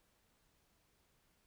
silence, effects pink hiss -75 dBFS RMS until 1.46 s

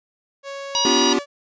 sawtooth tone with pitch glide, 554.4 to 572.6 Hz, C#5 to D5, 0 to -44 cents, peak -26 dBFS, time 0.43-1.26 s, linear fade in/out 50 ms, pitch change +56 cents, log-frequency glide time 0.78-1.13 s
harmonic tone, 959 Hz, A#5, 49 cents sharp, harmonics 1 / 3 / 4 / 5 / 6, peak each -24 / -24 / -24 / -24 / -24 dBFS, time 0.75-1.13 s, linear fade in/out 0 ms
square chord, G dominant seventh, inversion first, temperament equal with one note detuned, 246.9 / 287 / 349.2 / 392 Hz, B3 / D4 / F4 / G4, 0 / -40 / 0 / 0 cents, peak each -24 dBFS, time 0.85-1.19 s, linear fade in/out 2 ms
effects resampled to 16000 Hz

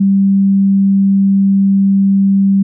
sine tone, 196 Hz, G3, in tune, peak -7 dBFS, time 0-2.63 s, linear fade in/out 10 ms, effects none

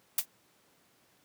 blue noise with exponential decay, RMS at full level -21 dBFS, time 0.18-0.26 s, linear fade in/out 5 ms, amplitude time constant 16 ms, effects pink hiss -66 dBFS RMS until 1.24 s + high-pass 150 Hz 12 dB/octave

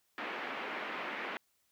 white band-pass noise, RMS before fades -40 dBFS, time 0.18-1.37 s, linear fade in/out 0 ms, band 230 to 2400 Hz, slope 24 dB/octave, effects white hiss -75 dBFS RMS until 1.71 s

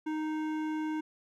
triangle tone with hard clipping, 310.4 Hz, D#4, 4 cents flat, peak -33 dBFS, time 0.06-1.01 s, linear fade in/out 10 ms, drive 17 dB, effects none

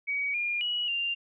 sine tone with pitch steps, 2261 / 2413 / 2920 / 2788 Hz, C#7 / D7 / F#7 / F7, +34 / +46 / -24 / -4 cents, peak -27 dBFS, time 0.07-1.15 s, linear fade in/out 20 ms, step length 270 ms, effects none

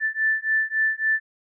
sine beating tone pair, 1760 / 1763.6 Hz, A6 / A6, 0 / +4 cents, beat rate 3.6 Hz, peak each -23 dBFS, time 0-1.2 s, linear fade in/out 50 ms, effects none

